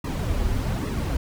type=noise with flanger; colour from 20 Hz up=brown; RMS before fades=-25 dBFS; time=0.04-1.17 s; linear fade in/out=5 ms; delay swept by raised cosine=1.3 to 6.8 ms; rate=1.2 Hz; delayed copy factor=-0.75; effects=none